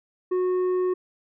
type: tone with tanh clipping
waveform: sine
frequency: 366 Hz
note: F#4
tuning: 19 cents flat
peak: -22 dBFS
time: 0.31-0.94 s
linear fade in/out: 10 ms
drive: 6 dB
effects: none